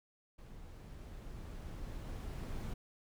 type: noise with level ramp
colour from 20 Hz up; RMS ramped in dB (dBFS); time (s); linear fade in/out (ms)
brown; -52 to -40; 0.38-2.74; 10
effects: none